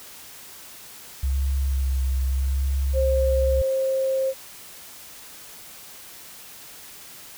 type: tone with vibrato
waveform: sine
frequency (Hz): 66.8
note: C2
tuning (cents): +36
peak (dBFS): -20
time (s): 1.23-3.62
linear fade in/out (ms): 5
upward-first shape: sine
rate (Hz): 0.84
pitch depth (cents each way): 30
type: tone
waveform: sine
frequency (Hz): 531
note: C5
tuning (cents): +25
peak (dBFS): -20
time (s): 2.93-4.34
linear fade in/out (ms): 50
effects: white hiss -43 dBFS RMS until 7.37 s